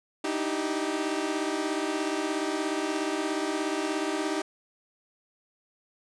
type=tone cluster; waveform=sawtooth; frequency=302.9 / 319.8 / 389.6 Hz; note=D#4 / D#4 / G4; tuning=-46 / +48 / -11 cents; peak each=-28 dBFS; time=0.24-4.42 s; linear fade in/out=5 ms; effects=resampled to 22050 Hz + 10-bit